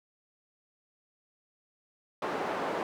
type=band-pass noise; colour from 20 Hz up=white; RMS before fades=-33 dBFS; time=2.22-2.83 s; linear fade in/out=2 ms; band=280 to 850 Hz; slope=12 dB/octave; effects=none